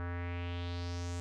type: tone with low-pass filter sweep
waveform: square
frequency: 87.31 Hz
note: F2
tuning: in tune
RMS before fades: -38 dBFS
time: 0-1.2 s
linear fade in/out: 0 ms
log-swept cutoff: 1500 to 7700 Hz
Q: 2.9
effects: none